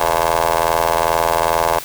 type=ring-modulated tone; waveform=15% pulse; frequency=82.41 Hz; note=E2; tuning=in tune; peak=-5 dBFS; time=0-1.79 s; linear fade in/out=5 ms; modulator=773 Hz; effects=white hiss -32 dBFS RMS until 1.84 s